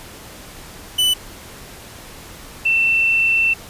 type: tone pair in turn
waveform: 45% pulse / sine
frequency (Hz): 2992 / 2684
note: F#7 / E7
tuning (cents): +19 / +31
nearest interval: major second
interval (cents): 188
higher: first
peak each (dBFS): -13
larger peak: neither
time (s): 0.98-1.14 / 2.65-3.54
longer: second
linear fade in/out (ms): 10
effects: pink hiss -38 dBFS RMS until 3.69 s + resampled to 32000 Hz